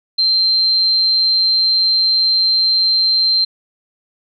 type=tone; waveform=sine; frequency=4139 Hz; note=C8; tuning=20 cents flat; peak=-11 dBFS; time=0.18-3.45 s; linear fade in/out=10 ms; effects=none